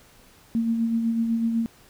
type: tone with tremolo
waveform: sine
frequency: 228.9 Hz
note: A#3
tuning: 31 cents flat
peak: -19 dBFS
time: 0.55-1.66 s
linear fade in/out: 0 ms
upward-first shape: sine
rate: 8 Hz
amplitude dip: 40%
effects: pink hiss -54 dBFS RMS until 1.89 s